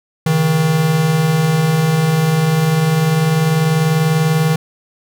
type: tone pair together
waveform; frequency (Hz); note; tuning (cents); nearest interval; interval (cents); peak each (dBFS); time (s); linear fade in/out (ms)
square; 138.59 / 158.81; C#3 / D#3; 0 / +36; major second; 236; -21 / -13; 0.26-4.56; 5
effects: none